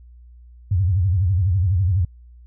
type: tone with vibrato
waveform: sine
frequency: 92.3 Hz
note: F#2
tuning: 4 cents flat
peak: -15 dBFS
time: 0.71-2.05 s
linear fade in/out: 5 ms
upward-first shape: sine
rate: 12 Hz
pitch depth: 190 cents each way
effects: added 60 Hz sine -42 dBFS peak until 2.46 s